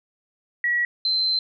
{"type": "tone pair in turn", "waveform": "sine", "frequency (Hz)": [1924, 4093], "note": ["B6", "C8"], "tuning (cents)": [-46, -39], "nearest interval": "octave + minor second", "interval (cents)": 1307, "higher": "second", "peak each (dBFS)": -19, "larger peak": "neither", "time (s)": [[0.64, 0.85], [1.05, 1.39]], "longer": "second", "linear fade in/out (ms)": 2, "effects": []}